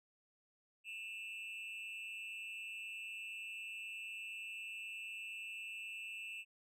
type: tone with amplitude modulation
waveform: triangle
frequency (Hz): 2664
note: E7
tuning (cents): +18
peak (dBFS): -39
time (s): 0.84-6.45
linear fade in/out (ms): 50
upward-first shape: sine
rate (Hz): 211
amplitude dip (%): 80
effects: none